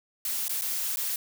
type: noise with dropouts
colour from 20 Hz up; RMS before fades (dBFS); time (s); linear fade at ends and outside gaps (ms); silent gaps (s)
blue; -30; 0.25-1.16; 2; 0.482-0.494 / 0.612-0.619 / 0.96-0.97
effects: none